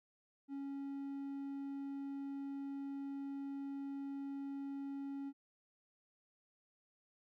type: tone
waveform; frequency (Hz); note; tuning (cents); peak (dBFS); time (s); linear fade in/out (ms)
triangle; 277.2; C#4; 0; -39; 0.48-5.33; 50
effects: none